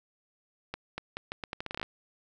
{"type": "accelerating click train", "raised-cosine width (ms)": 0.3, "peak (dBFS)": -19, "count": 14, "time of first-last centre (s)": [0.74, 1.83], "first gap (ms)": 240, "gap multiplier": 0.79, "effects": []}